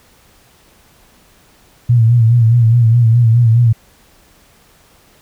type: tone with vibrato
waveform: sine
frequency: 116.54 Hz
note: A#2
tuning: in tune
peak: -6 dBFS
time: 1.89-3.73 s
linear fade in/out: 10 ms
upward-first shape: sine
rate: 4.8 Hz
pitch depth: 73 cents each way
effects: pink hiss -49 dBFS RMS until 5.21 s